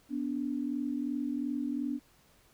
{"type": "tone pair together", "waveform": "sine", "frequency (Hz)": [246.9, 289.7], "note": ["B3", "D4"], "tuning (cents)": [0, -24], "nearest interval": "minor third", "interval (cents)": 276, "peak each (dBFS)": [-34, -33], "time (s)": [0.09, 2], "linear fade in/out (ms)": 50, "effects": ["pink hiss -64 dBFS RMS until 2.53 s"]}